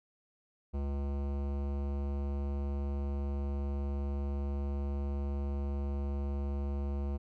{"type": "tone with hard clipping", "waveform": "sine", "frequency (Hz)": 70.2, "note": "C#2", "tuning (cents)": 22, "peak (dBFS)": -34, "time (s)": [0.73, 7.18], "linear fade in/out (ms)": 20, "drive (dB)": 18, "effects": []}